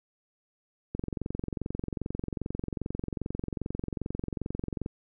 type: click train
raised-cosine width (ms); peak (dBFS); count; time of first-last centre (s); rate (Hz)
3; -19; 89; 0.95-4.861; 22.5
effects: none